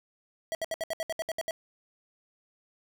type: tone bursts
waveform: square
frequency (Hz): 650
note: E5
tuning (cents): -24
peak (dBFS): -30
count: 11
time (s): 0.52-1.509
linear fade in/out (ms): 0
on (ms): 29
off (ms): 67
effects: none